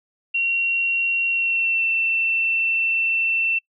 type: tone with pitch glide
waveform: sine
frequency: 2742 to 2687 Hz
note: F7 to E7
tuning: -32 to +33 cents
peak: -18 dBFS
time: 0.34-3.59 s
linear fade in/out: 10 ms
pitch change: -35 cents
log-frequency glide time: 1.28-1.86 s
effects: noise-tail reverb RT60 0.1 s tail -26 dB re dry